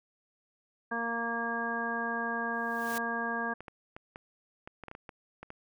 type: harmonic tone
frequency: 232.4 Hz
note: A#3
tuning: 5 cents flat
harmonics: 1 / 2 / 3 / 4 / 5 / 7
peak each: -38 / -40 / -39 / -39 / -39 / -34 dBFS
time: 0.91-3.54 s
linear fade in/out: 10 ms
type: noise with exponential growth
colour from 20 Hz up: white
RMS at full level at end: -38 dBFS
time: 2.53-2.98 s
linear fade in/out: 1 ms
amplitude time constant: 97 ms
type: clicks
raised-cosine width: 0.5 ms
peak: -28 dBFS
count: 12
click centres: 3.606 / 3.682 / 3.965 / 4.159 / 4.675 / 4.837 / 4.883 / 4.914 / 4.951 / 5.092 / 5.43 / 5.504 s
effects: none